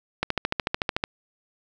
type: click train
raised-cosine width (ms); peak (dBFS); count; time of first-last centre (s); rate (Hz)
0.3; -7; 12; 0.23-1.039; 13.6
effects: none